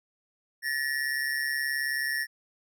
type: ring-modulated tone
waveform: square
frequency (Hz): 1820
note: A#6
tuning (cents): -42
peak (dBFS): -25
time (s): 0.62-2.27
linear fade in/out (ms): 50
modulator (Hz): 69.4
effects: none